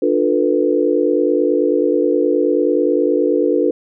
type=chord; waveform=sine; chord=B half-diminished seventh; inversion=first; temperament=just; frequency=296.3 / 355.6 / 444.5 / 493.9 Hz; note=D4 / F4 / A4 / B4; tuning=+15 / +31 / +18 / 0 cents; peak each=-18 dBFS; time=0.02-3.71 s; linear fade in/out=5 ms; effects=none